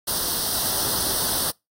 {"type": "noise with comb filter", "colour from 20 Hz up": "white", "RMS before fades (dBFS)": -24, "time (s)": [0.07, 1.51], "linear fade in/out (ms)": 10, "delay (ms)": 0.21, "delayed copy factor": 0.85, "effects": ["noise-tail reverb RT60 0.2 s tail -24 dB re dry", "AAC 48 kbps"]}